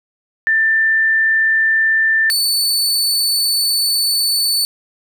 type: tone pair in turn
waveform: sine / sawtooth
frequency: 1781 / 4488 Hz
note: A6 / C#8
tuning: +21 / +21 cents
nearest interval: octave + major third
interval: 1600 cents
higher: second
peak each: -11 dBFS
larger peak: neither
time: 0.47-2.3 / 2.3-4.65 s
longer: second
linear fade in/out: 0 ms
effects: none